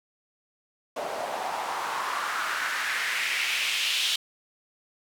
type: noise with band-pass filter sweep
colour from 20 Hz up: white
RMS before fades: -29 dBFS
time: 0.96-4.16 s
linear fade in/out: 5 ms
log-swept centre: 610 to 3400 Hz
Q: 2.7
effects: none